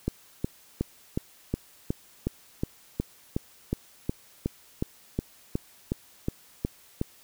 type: click train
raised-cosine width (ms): 3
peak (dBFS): -13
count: 20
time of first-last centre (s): 0.08-7.014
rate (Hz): 2.74
effects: white hiss -56 dBFS RMS until 7.23 s